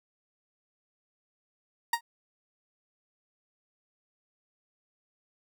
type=tone with exponential decay; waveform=30% pulse; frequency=935 Hz; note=A#5; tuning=5 cents sharp; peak=-18 dBFS; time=1.93-2.01 s; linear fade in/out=5 ms; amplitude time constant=17 ms; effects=none